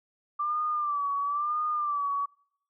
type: tone with vibrato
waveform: sine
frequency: 1174.7 Hz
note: D6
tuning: in tune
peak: -26 dBFS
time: 0.39-2.26 s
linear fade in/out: 10 ms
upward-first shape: sine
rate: 1 Hz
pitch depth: 71 cents each way
effects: noise-tail reverb RT60 0.7 s tail -25 dB re dry